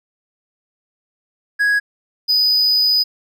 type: tone pair in turn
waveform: triangle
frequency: 1661.2 / 4978 Hz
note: G#6 / D#8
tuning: 0 / 0 cents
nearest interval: octave + perfect fifth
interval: 1900 cents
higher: second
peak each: -11 dBFS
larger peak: neither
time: 1.59-1.8 / 2.28-3.04 s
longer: second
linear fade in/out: 20 ms
effects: none